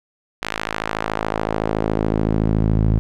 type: tone with band-pass filter sweep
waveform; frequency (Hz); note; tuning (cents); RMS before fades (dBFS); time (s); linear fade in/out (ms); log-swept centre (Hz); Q
sawtooth; 53.8; A1; -38; -20; 0.42-2.99; 0; 2300 to 120; 0.82
effects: none